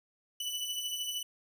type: beating tone pair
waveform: sawtooth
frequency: 2964 / 2977 Hz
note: F#7 / F#7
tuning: +2 / +10 cents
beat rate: 13 Hz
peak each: -38 / -32 dBFS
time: 0.4-1.23 s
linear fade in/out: 5 ms
effects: none